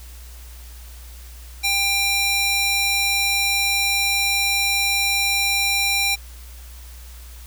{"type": "tone with high-pass filter", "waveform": "square", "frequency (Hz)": 795, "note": "G5", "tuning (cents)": 24, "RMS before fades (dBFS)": -20, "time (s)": [1.63, 6.16], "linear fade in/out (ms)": 20, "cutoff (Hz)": 2400, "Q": 1, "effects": ["added 60 Hz sine -37 dBFS peak until 7.46 s", "white hiss -46 dBFS RMS until 7.46 s"]}